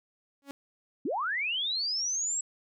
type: tone with exponential growth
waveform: sawtooth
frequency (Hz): 279.1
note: C#4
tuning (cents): +12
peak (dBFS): -31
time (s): 0.42-0.51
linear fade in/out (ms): 0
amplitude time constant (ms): 19
type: linear sweep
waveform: sine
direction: up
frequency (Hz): 219.1 to 7730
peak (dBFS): -28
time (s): 1.05-2.41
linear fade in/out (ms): 5
effects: none